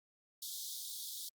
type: high-pass noise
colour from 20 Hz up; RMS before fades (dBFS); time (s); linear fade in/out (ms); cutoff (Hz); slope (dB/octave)
pink; -44; 0.42-1.29; 5; 3400; 96
effects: Opus 48 kbps